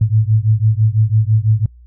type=beating tone pair; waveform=sine; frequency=106.5 / 112.5 Hz; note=G#2 / A2; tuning=+44 / +39 cents; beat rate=6 Hz; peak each=-13 / -14 dBFS; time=0.01-1.66 s; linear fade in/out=5 ms; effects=noise-tail reverb RT60 0.1 s tail -25 dB re dry + added 60 Hz sine -39 dBFS peak until 1.86 s